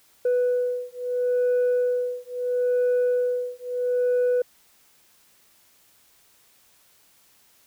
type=beating tone pair; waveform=sine; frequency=493.9 / 494.65 Hz; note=B4 / B4; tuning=0 / +3 cents; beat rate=0.75 Hz; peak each=-22 dBFS; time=0.25-4.42 s; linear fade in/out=5 ms; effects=tanh soft clip ceiling -17 dBFS + white hiss -59 dBFS RMS until 7.66 s